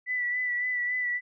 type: tone with vibrato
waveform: sine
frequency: 1975.5 Hz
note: B6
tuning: in tune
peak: -26 dBFS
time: 0.06-1.21 s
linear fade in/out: 50 ms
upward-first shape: sine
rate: 3.6 Hz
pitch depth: 27 cents each way
effects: none